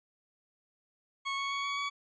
20% pulse tone with pitch steps, 1101 / 1108.7 / 1116.4 / 1124.1 / 1132 Hz, C#6 / C#6 / C#6 / C#6 / C#6, -12 / 0 / +12 / +24 / +36 cents, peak -27 dBFS, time 1.25-1.9 s, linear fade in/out 20 ms, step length 130 ms, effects resampled to 16000 Hz

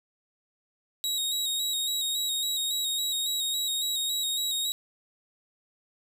sawtooth tone with vibrato, 3800 Hz, A#7, 33 cents sharp, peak -24 dBFS, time 1.04-4.72 s, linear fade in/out 0 ms, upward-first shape square, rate 3.6 Hz, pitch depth 29 cents each way, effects none

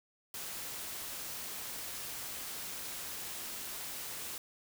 white noise, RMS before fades -42 dBFS, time 0.34-4.38 s, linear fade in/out 2 ms, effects none

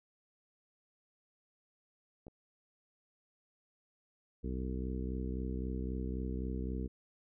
clicks, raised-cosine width 2 ms, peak -36 / -39 dBFS, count 2, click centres 2.268 / 2.282 s
harmonic tone, 63.8 Hz, C2, 43 cents flat, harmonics 1 / 2 / 3 / 4 / 5 / 6 / 7, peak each -37 / -46 / -42 / -44 / -47 / -48 / -48 dBFS, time 4.43-6.88 s, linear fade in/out 20 ms
effects none

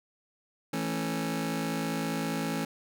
sawtooth chord, A major, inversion second, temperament just, 165 / 220 / 275 Hz, E3 / A3 / C#4, +2 / 0 / -14 cents, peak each -30 dBFS, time 0.73-2.65 s, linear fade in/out 5 ms, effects none

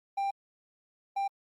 triangle tone bursts at uneven times, 791 Hz, G5, 15 cents sharp, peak -26 dBFS, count 2, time 0.17-0.31 / 1.16-1.28 s, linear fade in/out 10 ms, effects Opus 48 kbps

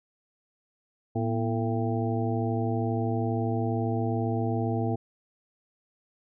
harmonic tone with a mistuned harmonic, 112.5 Hz, A2, 39 cents sharp, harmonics 1 / 2 / 3 / 4 / 6 / 7, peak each -28 / -31 / -33 / -34 / -36 / -36 dBFS, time 1.15-4.96 s, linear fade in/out 10 ms, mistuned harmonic 2, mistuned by +110 cents, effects none

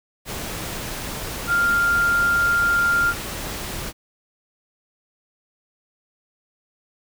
sine tone in noise, 1396.9 Hz, F6, in tune, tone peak -16 dBFS, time 1.47-3.14 s, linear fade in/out 50 ms, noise pink, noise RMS -30 dBFS, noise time 0.25-3.93 s, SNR +11 dB, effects none

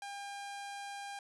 sawtooth tone, 803 Hz, G5, 41 cents sharp, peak -38 dBFS, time 0.02-1.19 s, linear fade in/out 2 ms, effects resampled to 24000 Hz

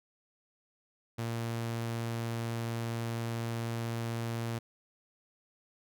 sawtooth tone, 115.8 Hz, A#2, 11 cents flat, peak -29 dBFS, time 1.18-4.59 s, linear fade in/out 10 ms, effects none

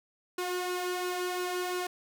sawtooth tone with flanger, 360.7 Hz, F#4, 44 cents flat, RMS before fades -33 dBFS, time 0.38-1.87 s, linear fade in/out 5 ms, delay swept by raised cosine 0.72 to 2.12 ms, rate 2.9 Hz, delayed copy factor +0.5, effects none

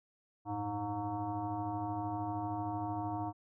sine tone with frequency modulation, 514 Hz, C5, 31 cents flat, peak -34 dBFS, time 0.45-3.33 s, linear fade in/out 50 ms, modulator 203 Hz, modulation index 2.3, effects none

